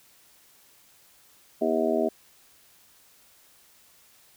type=harmonic tone; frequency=80 Hz; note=D#2; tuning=49 cents sharp; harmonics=3 / 4 / 5 / 6 / 7 / 8 / 9; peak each=-29 / -30 / -27 / -37 / -36 / -26 / -35 dBFS; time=1.61-2.09 s; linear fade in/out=10 ms; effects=white hiss -58 dBFS RMS until 4.36 s